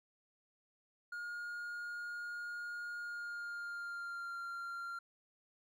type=tone with pitch glide; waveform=triangle; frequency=1426 to 1384.6 Hz; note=F6 to F6; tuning=+36 to -15 cents; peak=-39 dBFS; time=1.12-4.99 s; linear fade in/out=5 ms; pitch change=-51 cents; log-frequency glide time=2.96-4.38 s; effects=none